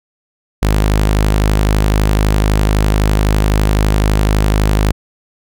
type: tone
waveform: sawtooth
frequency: 51.91 Hz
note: G#1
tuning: in tune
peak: -6 dBFS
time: 0.62-4.92 s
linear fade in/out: 10 ms
effects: none